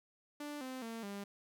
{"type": "tone with pitch steps", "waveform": "sawtooth", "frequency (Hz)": [293.7, 258.7, 227.8, 200.6], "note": ["D4", "C4", "A#3", "G3"], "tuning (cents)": [0, -19, -40, 40], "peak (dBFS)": -38, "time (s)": [0.4, 1.24], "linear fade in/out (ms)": 5, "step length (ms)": 210, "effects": []}